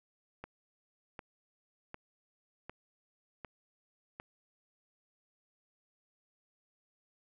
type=click train; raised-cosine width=0.5 ms; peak=-28 dBFS; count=6; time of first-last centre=0.44-4.199 s; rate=1.33 Hz; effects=none